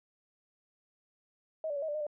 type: tone with pitch steps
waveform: sine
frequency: 634 / 580 / 562 / 635 / 588 / 612 / 591 Hz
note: D#5 / D5 / C#5 / D#5 / D5 / D#5 / D5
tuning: +32 / -22 / +24 / +35 / +2 / -29 / +11 cents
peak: -32 dBFS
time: 1.64-2.067 s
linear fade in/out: 2 ms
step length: 61 ms
effects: none